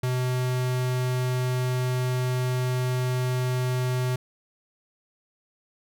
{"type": "tone", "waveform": "square", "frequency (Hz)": 126.6, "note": "B2", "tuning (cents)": 43, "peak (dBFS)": -24, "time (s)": [0.03, 4.16], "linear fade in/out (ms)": 5, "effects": []}